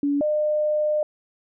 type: tone pair in turn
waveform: sine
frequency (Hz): 285.4 / 604.7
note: D4 / D#5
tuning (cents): -49 / -50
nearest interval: octave + minor second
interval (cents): 1299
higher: second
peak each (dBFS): -19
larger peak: neither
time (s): 0.03-0.21 / 0.21-1.03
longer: second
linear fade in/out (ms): 2
effects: none